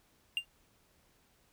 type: tone with exponential decay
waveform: triangle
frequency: 2794 Hz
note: F7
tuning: in tune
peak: -24 dBFS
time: 0.37-0.45 s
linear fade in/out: 1 ms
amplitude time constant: 17 ms
effects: pink hiss -69 dBFS RMS until 1.52 s